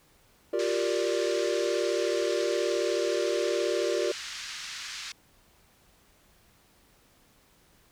triangle chord, G minor seventh, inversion third, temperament equal with one note detuned, 353.1 / 392 / 466.2 / 587.3 Hz, F4 / G4 / Bb4 / D5, +19 / 0 / 0 / 0 cents, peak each -29 dBFS, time 0.53-4.12 s, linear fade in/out 5 ms
white band-pass noise, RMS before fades -39 dBFS, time 0.59-5.12 s, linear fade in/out 2 ms, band 1300 to 6000 Hz, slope 24 dB/octave
effects pink hiss -62 dBFS RMS until 7.91 s

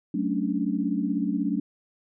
sine chord, D major seventh, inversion first, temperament equal with one note detuned, 188.01 / 220 / 277.2 / 293.7 Hz, F#3 / A3 / C#4 / D4, +28 / 0 / 0 / 0 cents, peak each -29 dBFS, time 0.14-1.6 s, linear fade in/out 5 ms, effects none

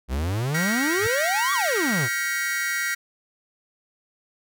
45% pulse exponential two-way sweep, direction up then down, 59.6 to 1174.7 to 106.1 Hz, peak -23 dBFS, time 0.08-2.09 s, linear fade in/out 50 ms, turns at 1.53 s
45% pulse chord, G half-diminished seventh, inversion third, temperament equal with one note detuned, 1396.9 / 1568 / 1904.9 / 2217 Hz, F6 / G6 / Bb6 / Db7, 0 / 0 / +37 / 0 cents, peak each -32 / -31 / -26 / -32 dBFS, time 0.54-2.95 s, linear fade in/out 10 ms
triangle tone with exponential growth, 103.83 Hz, G#2, in tune, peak -23 dBFS, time 0.95-1.07 s, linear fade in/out 5 ms, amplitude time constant 26 ms
effects none

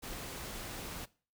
pink noise, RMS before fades -43 dBFS, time 0.02-1.06 s, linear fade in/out 20 ms, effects noise-tail reverb RT60 0.4 s tail -21 dB re dry

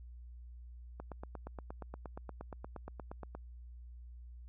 click train, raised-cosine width 1 ms, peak -30 dBFS, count 21, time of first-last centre 1-3.35 s, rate 8.51 Hz, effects added 60 Hz sine -48 dBFS peak until 4.48 s

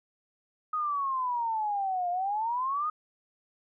sine exponential two-way sweep, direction down then up, 1259 to 698 to 1259 Hz, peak -27 dBFS, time 0.73-2.9 s, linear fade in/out 5 ms, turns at 2.1 s, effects none

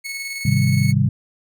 sawtooth tone with tremolo, 2200 Hz, C#7, 14 cents flat, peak -22 dBFS, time 0.04-0.93 s, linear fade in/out 20 ms, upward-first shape square, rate 19 Hz, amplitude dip 30%
sine chord, Ab major seventh, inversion none, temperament equal, 103.83 / 130.81 / 155.56 / 196 Hz, Ab2 / C3 / Eb3 / G3, 0 / 0 / 0 / 0 cents, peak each -20 / -17 / -21 / -21 dBFS, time 0.45-1.09 s, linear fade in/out 5 ms
effects none

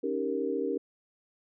sine chord, Eb dominant seventh, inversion third, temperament equal, 277.2 / 311.1 / 392 / 466.2 Hz, Db4 / Eb4 / G4 / Bb4, 0 / 0 / 0 / 0 cents, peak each -34 / -36 / -33 / -32 dBFS, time 0.03-0.78 s, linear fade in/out 10 ms, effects none

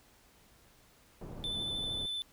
pink low-pass noise, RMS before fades -44 dBFS, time 1.21-2.06 s, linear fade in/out 5 ms, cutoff 600 Hz, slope 12 dB/octave
triangle tone with vibrato, 3520 Hz, A7, in tune, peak -33 dBFS, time 1.44-2.22 s, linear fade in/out 0 ms, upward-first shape triangle, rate 13 Hz, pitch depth 17 cents each way
effects pink hiss -63 dBFS RMS until 2.32 s

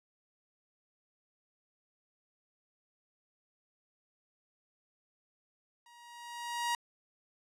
sawtooth tone with level ramp, 950 Hz, A#5, 33 cents sharp, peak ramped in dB -54 to -25 dBFS, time 5.86-6.75 s, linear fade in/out 2 ms, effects low-pass 11000 Hz 12 dB/octave

